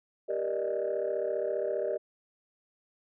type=chord; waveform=sine; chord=Eb major seventh; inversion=first; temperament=equal with one note detuned; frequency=392 / 471.9 / 587.3 / 622.3 Hz; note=G4 / Bb4 / D5 / Eb5; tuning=0 / +21 / 0 / 0 cents; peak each=-33 dBFS; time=0.28-1.98 s; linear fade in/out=20 ms; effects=tanh soft clip ceiling -22 dBFS